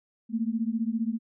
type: beating tone pair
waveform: sine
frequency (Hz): 220 / 235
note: A3 / A#3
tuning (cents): 0 / +14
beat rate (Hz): 15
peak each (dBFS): -28 / -29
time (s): 0.29-1.19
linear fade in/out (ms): 50
effects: none